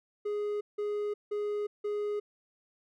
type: tone bursts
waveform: triangle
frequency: 415.3 Hz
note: G#4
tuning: in tune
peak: -28 dBFS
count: 4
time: 0.25-2.2 s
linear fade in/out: 10 ms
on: 360 ms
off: 170 ms
effects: none